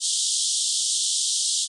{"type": "band-pass noise", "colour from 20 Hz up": "white", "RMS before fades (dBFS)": -24, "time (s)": [0, 1.68], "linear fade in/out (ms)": 50, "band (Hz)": [3100, 9400], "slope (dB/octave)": 96, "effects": []}